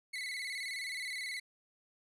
30% pulse tone with vibrato, 2093 Hz, C7, in tune, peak -35 dBFS, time 0.13-1.4 s, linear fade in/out 10 ms, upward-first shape square, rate 19 Hz, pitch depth 76 cents each way, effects low-pass 11000 Hz 12 dB/octave

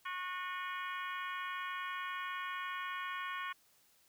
harmonic tone with a mistuned harmonic, 365.3 Hz, F#4, 22 cents flat, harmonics 3 / 4 / 5 / 6 / 7 / 8 / 9, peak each -41 / -45 / -45 / -49 / -50 / -52 / -54 dBFS, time 0.05-3.53 s, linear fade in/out 10 ms, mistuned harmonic 7, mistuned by -75 cents, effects white hiss -69 dBFS RMS until 4.08 s

